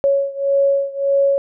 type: beating tone pair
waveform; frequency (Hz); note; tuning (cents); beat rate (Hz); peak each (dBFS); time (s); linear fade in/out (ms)
sine; 554.4 / 556.1; C#5 / C#5; 0 / +5; 1.7; -16 / -18; 0.04-1.38; 0
effects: none